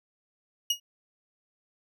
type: tone with exponential decay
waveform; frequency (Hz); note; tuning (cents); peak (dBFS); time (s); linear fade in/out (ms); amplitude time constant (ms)
30% pulse; 2880; F#7; -47; -17; 0.7-0.8; 5; 21
effects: none